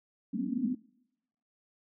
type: band-pass noise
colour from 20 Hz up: white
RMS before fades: -32 dBFS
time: 0.33-0.75 s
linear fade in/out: 10 ms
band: 190 to 280 Hz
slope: 96 dB/octave
effects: noise-tail reverb RT60 0.9 s tail -24 dB re dry